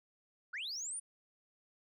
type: linear sweep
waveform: sine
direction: up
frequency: 1318.5 to 9730 Hz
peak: -37 dBFS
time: 0.53-1 s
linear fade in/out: 10 ms
effects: tanh soft clip ceiling -36 dBFS